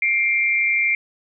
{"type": "tone pair together", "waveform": "sine", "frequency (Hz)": [2117, 2349], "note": ["C7", "D7"], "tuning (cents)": [20, 0], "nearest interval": "major second", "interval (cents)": 180, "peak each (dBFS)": -19, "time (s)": [0.02, 0.95], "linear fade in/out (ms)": 2, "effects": []}